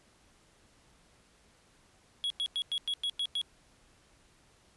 triangle tone bursts, 3337 Hz, G#7, 8 cents sharp, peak -28 dBFS, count 8, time 2.24-3.415 s, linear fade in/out 0 ms, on 62 ms, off 97 ms, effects pink hiss -64 dBFS RMS until 4.76 s + resampled to 24000 Hz

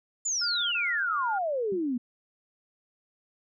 sine exponential sweep, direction down, 7260 to 233.1 Hz, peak -26 dBFS, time 0.25-1.98 s, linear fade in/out 10 ms
sine tone bursts, 1417 Hz, F6, 25 cents sharp, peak -31 dBFS, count 3, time 0.41-1.388 s, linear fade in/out 10 ms, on 310 ms, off 24 ms
sine tone with exponential decay, 196 Hz, G3, in tune, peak -33 dBFS, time 1.72-1.89 s, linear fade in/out 2 ms, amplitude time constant 35 ms
effects none

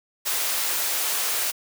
white high-pass noise, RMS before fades -25 dBFS, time 0.25-1.52 s, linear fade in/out 20 ms, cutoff 470 Hz, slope 12 dB/octave, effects none

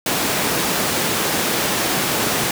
pink high-pass noise, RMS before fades -20 dBFS, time 0.06-2.51 s, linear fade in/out 2 ms, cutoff 180 Hz, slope 12 dB/octave, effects none

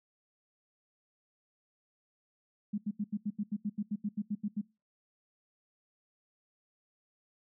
sine tone bursts, 207.7 Hz, G#3, in tune, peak -30 dBFS, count 15, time 2.73-4.615 s, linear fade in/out 10 ms, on 51 ms, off 80 ms, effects noise-tail reverb RT60 0.3 s tail -24 dB re dry

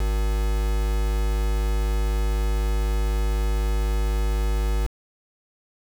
triangle tone with quantisation, 52 Hz, G#1, 3 cents sharp, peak -18 dBFS, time 0-4.87 s, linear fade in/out 5 ms, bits 5, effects none

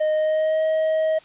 triangle tone with pitch glide, 618 to 632.4 Hz, D#5 to D#5, -12 to +28 cents, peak -16 dBFS, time 0-1.19 s, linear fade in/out 10 ms, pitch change +40 cents, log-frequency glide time 0.12-0.63 s, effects white hiss -50 dBFS RMS until 1.24 s + resampled to 8000 Hz

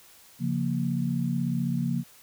sine chord, Bb minor, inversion first, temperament equal, 138.59 / 174.61 / 233.1 Hz, Db3 / F3 / Bb3, 0 / 0 / 0 cents, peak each -29 / -29 / -29 dBFS, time 0.39-2.04 s, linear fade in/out 50 ms, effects white hiss -54 dBFS RMS until 2.22 s

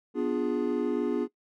triangle chord, B diminished seventh, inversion none, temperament equal with one note detuned, 246.9 / 293.7 / 351.5 / 415.3 Hz, B3 / D4 / F4 / Ab4, 0 / 0 / +11 / 0 cents, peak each -29 dBFS, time 0.14-1.28 s, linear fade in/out 50 ms, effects noise-tail reverb RT60 0.1 s tail -18 dB re dry

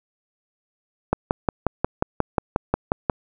click train, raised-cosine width 1 ms, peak -4 dBFS, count 12, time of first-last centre 1.13-3.098 s, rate 5.59 Hz, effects none

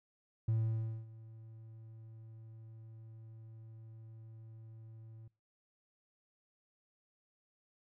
triangle tone with ADSR envelope, 111.7 Hz, A2, 27 cents sharp, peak -26 dBFS, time 0.48-5.28 s, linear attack 6 ms, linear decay 570 ms, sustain -22 dB, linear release 5 ms, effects noise-tail reverb RT60 0.3 s tail -24 dB re dry + tanh soft clip ceiling -23 dBFS

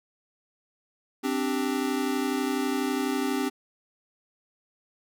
square chord, C suspended second, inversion none, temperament equal, 261.6 / 293.7 / 392 Hz, C4 / D4 / G4, 0 / 0 / 0 cents, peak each -29 / -31 / -32 dBFS, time 1.23-3.5 s, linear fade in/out 20 ms, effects none

